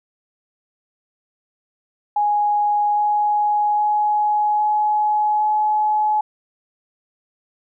sine tone with pitch steps, 830.6 / 835.4 / 840.3 / 845.1 / 850 Hz, G#5 / G#5 / G#5 / G#5 / G#5, 0 / +10 / +20 / +30 / +40 cents, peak -15 dBFS, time 2.16-6.21 s, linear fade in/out 5 ms, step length 810 ms, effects none

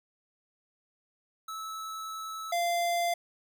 square tone pair in turn, 1305 / 691.3 Hz, E6 / F5, -18 / -18 cents, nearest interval major seventh, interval 1100 cents, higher first, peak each -37 / -27 dBFS, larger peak second, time 1.48-2.52 / 2.52-3.14 s, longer first, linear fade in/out 5 ms, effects none

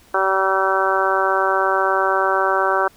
harmonic tone, 191.7 Hz, G3, 38 cents flat, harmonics 2 / 3 / 4 / 5 / 6 / 7 / 8, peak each -23 / -23 / -23 / -23 / -23 / -23 / -23 dBFS, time 0.14-2.88 s, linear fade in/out 5 ms, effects pink hiss -51 dBFS RMS until 2.96 s

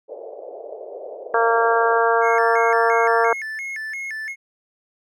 white band-pass noise, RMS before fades -35 dBFS, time 0.08-2.02 s, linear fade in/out 20 ms, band 420 to 640 Hz, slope 48 dB/octave
harmonic tone, 230 Hz, A#3, 23 cents flat, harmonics 2 / 3 / 4 / 5 / 6 / 7, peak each -19 / -21 / -22 / -23 / -24 / -24 dBFS, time 1.34-3.33 s, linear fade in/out 2 ms
triangle tone with vibrato, 1950 Hz, B6, 23 cents flat, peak -25 dBFS, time 2.21-4.36 s, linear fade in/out 50 ms, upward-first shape square, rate 2.9 Hz, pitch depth 180 cents each way
effects none

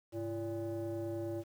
sine tone with frequency modulation, 339.2 Hz, E4, 50 cents sharp, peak -34 dBFS, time 0.12-1.44 s, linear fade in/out 50 ms, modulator 236 Hz, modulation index 1, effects tanh soft clip ceiling -33 dBFS + 10-bit

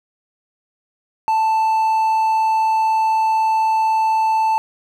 triangle tone, 882 Hz, A5, 4 cents sharp, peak -12 dBFS, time 1.28-4.58 s, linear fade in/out 0 ms, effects none

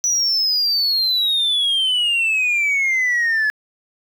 sine exponential sweep, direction down, 5940 to 1702 Hz, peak -13 dBFS, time 0.04-3.5 s, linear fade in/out 0 ms, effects tanh soft clip ceiling -14 dBFS + 8-bit

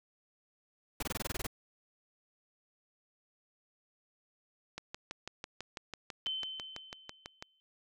pink noise bursts, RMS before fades -36 dBFS, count 10, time 1-1.468 s, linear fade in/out 5 ms, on 27 ms, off 22 ms
click train, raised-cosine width 0.2 ms, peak -23 dBFS, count 17, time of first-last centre 4.78-7.425 s, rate 6.05 Hz
sine tone with exponential decay, 3073 Hz, G7, 35 cents flat, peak -32 dBFS, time 6.26-7.6 s, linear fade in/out 0 ms, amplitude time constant 290 ms
effects none

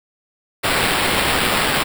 blue noise with sample-and-hold, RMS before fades -18 dBFS, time 0.63-1.84 s, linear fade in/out 20 ms, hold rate 6300 Hz, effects none

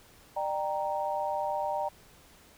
sine chord, G minor, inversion second, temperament equal with one note detuned, 598.6 / 784 / 932.3 Hz, D5 / G5 / Bb5, +33 / 0 / 0 cents, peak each -33 dBFS, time 0.36-1.89 s, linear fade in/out 10 ms, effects pink hiss -57 dBFS RMS until 2.57 s

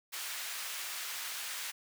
pink high-pass noise, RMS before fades -40 dBFS, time 0.12-1.72 s, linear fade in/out 20 ms, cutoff 1600 Hz, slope 12 dB/octave, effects none

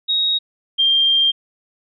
sine tone pair in turn, 3775 / 3187 Hz, A#7 / G7, +21 / +28 cents, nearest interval minor third, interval 293 cents, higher first, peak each -15 / -12 dBFS, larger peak second, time 0.08-0.39 / 0.78-1.32 s, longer second, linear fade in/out 20 ms, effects none

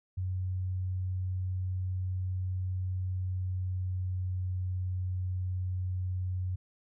sine tone with pitch glide, 92.5 to 91.86 Hz, F#2 to F#2, 0 to -12 cents, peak -30 dBFS, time 0.17-6.56 s, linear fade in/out 10 ms, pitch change -12 cents, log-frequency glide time 3.03-4.57 s, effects none

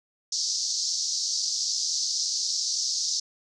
white band-pass noise, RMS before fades -28 dBFS, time 0.32-3.2 s, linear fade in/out 5 ms, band 4500 to 6200 Hz, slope 48 dB/octave, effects none

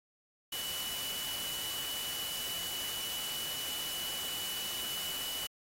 sine tone in noise, 2960 Hz, F#7, in tune, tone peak -38 dBFS, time 0.52-5.47 s, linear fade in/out 5 ms, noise white, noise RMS -40 dBFS, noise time 0.52-5.47 s, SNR -1 dB, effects AAC 48 kbps

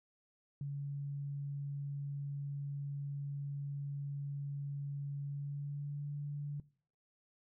sine tone with pitch glide, 141.6 to 144.83 Hz, C#3 to D3, +37 to -24 cents, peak -37 dBFS, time 0.61-6.6 s, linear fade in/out 2 ms, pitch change +39 cents, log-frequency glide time 5.24-6.1 s, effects noise-tail reverb RT60 0.5 s tail -21 dB re dry

